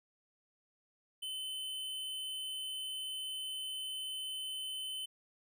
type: tone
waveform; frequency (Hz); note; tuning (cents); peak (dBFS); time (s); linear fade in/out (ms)
square; 3047; G7; -50; -39; 1.22-5.06; 10
effects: none